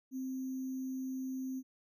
sine tone with sample-and-hold, 261.6 Hz, C4, in tune, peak -36 dBFS, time 0.11-1.63 s, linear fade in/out 50 ms, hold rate 6300 Hz, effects none

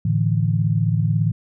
sine chord, A suspended fourth, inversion none, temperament equal, 110 / 146.83 / 164.81 Hz, A2 / D3 / E3, 0 / 0 / 0 cents, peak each -19 / -22 / -21 dBFS, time 0.05-1.32 s, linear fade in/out 5 ms, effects none

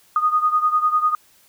sine beating tone pair, 1235 / 1245 Hz, D#6 / D#6, -13 / +1 cents, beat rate 10 Hz, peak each -17 / -21 dBFS, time 0.16-1.15 s, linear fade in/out 2 ms, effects white hiss -55 dBFS RMS until 1.48 s

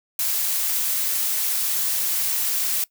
blue noise, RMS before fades -23 dBFS, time 0.19-2.84 s, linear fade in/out 2 ms, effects noise-tail reverb RT60 0.1 s tail -21 dB re dry

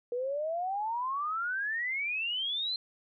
sine exponential sweep, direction up, 474.8 to 4168 Hz, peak -30 dBFS, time 0.12-2.76 s, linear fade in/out 2 ms, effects none

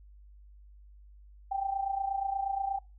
sine tone with amplitude modulation, 784 Hz, G5, in tune, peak -26 dBFS, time 1.51-2.79 s, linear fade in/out 10 ms, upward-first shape sine, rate 28.4 Hz, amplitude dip 70%, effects noise-tail reverb RT60 0.3 s tail -24 dB re dry + added 50 Hz sine -51 dBFS peak until 2.98 s

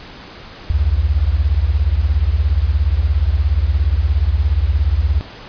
sine beating tone pair, 63.5 / 80.5 Hz, B1 / E2, +49 / -41 cents, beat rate 17 Hz, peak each -15 dBFS, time 0.7-5.21 s, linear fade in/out 0 ms, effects pink hiss -36 dBFS RMS until 5.48 s + resampled to 11025 Hz

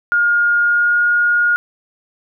sine tone with pitch glide, 1421 to 1430.9 Hz, F6 to F6, +30 to +42 cents, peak -11 dBFS, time 0.12-1.56 s, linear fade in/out 0 ms, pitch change +12 cents, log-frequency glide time 0.6-1 s, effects none

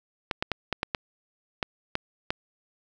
clicks, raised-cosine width 0.3 ms, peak -10 dBFS, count 9, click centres 0.312 / 0.425 / 0.517 / 0.727 / 0.831 / 0.948 / 1.628 / 1.954 / 2.305 s, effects none

